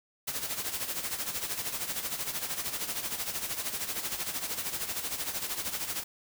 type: noise with tremolo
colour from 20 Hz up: white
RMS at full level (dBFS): -32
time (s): 0.27-6.04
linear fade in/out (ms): 10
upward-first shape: sine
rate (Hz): 13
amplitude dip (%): 65
effects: none